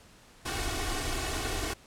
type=noise with comb filter; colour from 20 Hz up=pink; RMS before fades=-32 dBFS; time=0.45-1.74 s; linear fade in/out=10 ms; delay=2.7 ms; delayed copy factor=+0.8; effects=pink hiss -56 dBFS RMS until 1.86 s + low-pass 10000 Hz 12 dB/octave